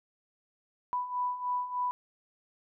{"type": "beating tone pair", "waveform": "sine", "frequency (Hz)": [987.8, 991.1], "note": ["B5", "B5"], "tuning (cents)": [0, 6], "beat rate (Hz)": 3.3, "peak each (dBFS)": [-36, -31], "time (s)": [0.93, 1.91], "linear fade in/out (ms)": 0, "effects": []}